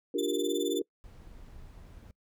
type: chord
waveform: sine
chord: G minor seventh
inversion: second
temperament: equal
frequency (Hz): 293.7 / 349.2 / 392 / 466.2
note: D4 / F4 / G4 / Bb4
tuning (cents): 0 / 0 / 0 / 0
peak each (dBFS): -33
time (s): 0.14-0.82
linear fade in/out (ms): 5
type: tone with tremolo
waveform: sawtooth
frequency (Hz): 3520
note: A7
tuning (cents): 0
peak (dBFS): -31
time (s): 0.18-0.8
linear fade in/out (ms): 10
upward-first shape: sine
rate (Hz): 19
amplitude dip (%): 90
type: noise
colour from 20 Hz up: brown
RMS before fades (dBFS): -49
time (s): 1.04-2.11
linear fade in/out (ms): 0
effects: noise-tail reverb RT60 0.1 s tail -24 dB re dry